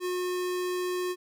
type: tone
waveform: square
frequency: 361.5 Hz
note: F#4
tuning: 40 cents flat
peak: -29 dBFS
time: 0-1.16 s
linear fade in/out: 50 ms
effects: none